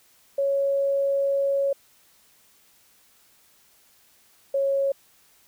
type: tone pair in turn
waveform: sine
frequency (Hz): 554.4 / 550.3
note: C#5 / C#5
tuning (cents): 0 / -13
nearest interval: unison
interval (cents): 13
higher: first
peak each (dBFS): -20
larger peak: neither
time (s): 0.38-1.73 / 4.54-4.92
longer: first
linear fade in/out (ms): 5
effects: white hiss -59 dBFS RMS until 5.47 s